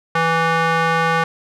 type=tone with band-pass filter; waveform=square; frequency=164.81 Hz; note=E3; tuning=in tune; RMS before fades=-17 dBFS; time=0.15-1.24 s; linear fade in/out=5 ms; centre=1300 Hz; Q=1.4; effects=none